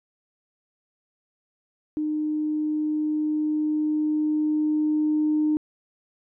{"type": "tone with level ramp", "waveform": "sine", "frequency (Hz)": 305, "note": "D#4", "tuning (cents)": -34, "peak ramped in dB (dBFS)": [-23, -18], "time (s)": [1.97, 5.57], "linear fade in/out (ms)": 0, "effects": ["tanh soft clip ceiling -14 dBFS"]}